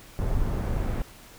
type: noise with low-pass filter sweep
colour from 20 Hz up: brown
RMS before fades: -26 dBFS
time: 0.19-1.02 s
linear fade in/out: 0 ms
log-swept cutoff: 1300 to 2300 Hz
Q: 0.72
effects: pink hiss -49 dBFS RMS until 1.38 s